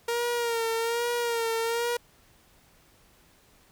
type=tone with vibrato; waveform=sawtooth; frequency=466.2 Hz; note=A#4; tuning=in tune; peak=-22 dBFS; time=0.08-1.97 s; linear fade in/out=5 ms; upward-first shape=sine; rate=1.2 Hz; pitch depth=48 cents each way; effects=pink hiss -60 dBFS RMS until 3.71 s